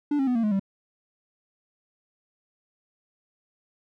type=tone with pitch steps; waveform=triangle; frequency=292.2 / 269.5 / 248.6 / 229.3 / 211.4 / 195.02 Hz; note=D4 / C#4 / B3 / A#3 / G#3 / G3; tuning=-9 / -49 / +12 / -28 / +31 / -9 cents; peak=-19 dBFS; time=0.11-0.596 s; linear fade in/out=5 ms; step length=81 ms; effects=none